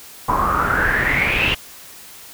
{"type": "noise with low-pass filter sweep", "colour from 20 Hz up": "pink", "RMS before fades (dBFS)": -18, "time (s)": [0.28, 1.55], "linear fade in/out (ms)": 10, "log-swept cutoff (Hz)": [1000, 2900], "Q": 9.3, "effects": ["white hiss -40 dBFS RMS until 2.33 s"]}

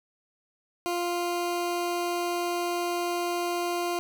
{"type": "tone", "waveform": "20% pulse", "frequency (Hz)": 349.2, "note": "F4", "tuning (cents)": 0, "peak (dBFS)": -22, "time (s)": [0.86, 3.99], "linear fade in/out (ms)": 0, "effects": []}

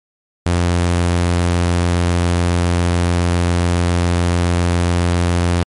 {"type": "tone", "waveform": "sawtooth", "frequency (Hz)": 87.2, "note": "F2", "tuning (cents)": -2, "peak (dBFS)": -9, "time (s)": [0.46, 5.63], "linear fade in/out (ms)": 0, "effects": ["MP3 48 kbps"]}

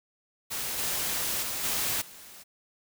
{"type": "noise with level steps", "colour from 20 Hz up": "white", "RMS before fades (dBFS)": [-33, -30, -33, -29, -48], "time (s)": [0.5, 2.44], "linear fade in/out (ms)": 20, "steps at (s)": [0.78, 1.42, 1.63, 2.01], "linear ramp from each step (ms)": 10, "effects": []}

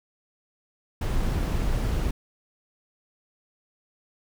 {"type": "noise", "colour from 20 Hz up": "brown", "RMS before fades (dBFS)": -25, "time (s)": [1.01, 2.11], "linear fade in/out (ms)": 5, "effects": []}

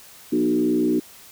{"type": "tone with frequency modulation", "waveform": "sine", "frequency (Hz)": 306.1, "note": "D#4", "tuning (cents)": -28, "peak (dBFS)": -17, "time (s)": [0.32, 1], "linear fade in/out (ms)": 10, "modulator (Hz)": 60.6, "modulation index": 1.2, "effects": ["white hiss -46 dBFS RMS until 1.31 s"]}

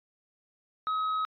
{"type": "tone with tanh clipping", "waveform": "sine", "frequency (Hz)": 1273, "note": "D#6", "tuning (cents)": 39, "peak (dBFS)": -28, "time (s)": [0.87, 1.25], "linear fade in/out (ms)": 0, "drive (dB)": 5, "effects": ["resampled to 11025 Hz"]}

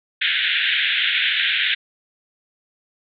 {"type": "band-pass noise", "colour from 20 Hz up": "white", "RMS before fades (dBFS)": -20, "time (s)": [0.21, 1.75], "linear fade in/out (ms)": 10, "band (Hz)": [1500, 3700], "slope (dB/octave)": 96, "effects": []}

